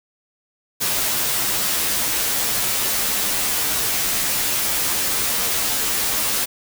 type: noise with comb filter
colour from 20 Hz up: white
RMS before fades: -21 dBFS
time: 0.8-6.46 s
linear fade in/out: 20 ms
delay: 12 ms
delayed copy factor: -0.8
effects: none